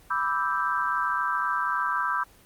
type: chord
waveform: sine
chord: E minor seventh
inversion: second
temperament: equal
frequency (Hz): 987.8 / 1174.7 / 1318.5 / 1568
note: B5 / D6 / E6 / G6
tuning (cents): 0 / 0 / 0 / 0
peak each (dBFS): -29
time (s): 0.1-2.24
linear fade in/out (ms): 10
effects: pink hiss -55 dBFS RMS until 2.45 s + Opus 24 kbps